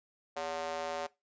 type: tone with high-pass filter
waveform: square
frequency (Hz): 81.4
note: E2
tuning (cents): -21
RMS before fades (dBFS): -37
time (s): 0.36-1.07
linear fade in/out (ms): 10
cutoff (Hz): 630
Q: 2.8
effects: noise-tail reverb RT60 0.2 s tail -19 dB re dry + resampled to 16000 Hz